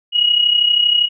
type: tone with amplitude modulation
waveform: sine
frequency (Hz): 2897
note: F#7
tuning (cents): -37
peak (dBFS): -8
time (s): 0.12-1.09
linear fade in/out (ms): 50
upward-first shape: sine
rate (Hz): 32.6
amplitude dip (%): 65
effects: none